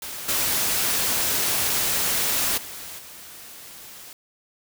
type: noise with level steps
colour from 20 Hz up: white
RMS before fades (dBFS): -34 / -23 / -37 / -42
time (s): 0.02-4.13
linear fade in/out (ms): 2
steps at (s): 0.28 / 2.57 / 2.98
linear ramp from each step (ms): 10
effects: none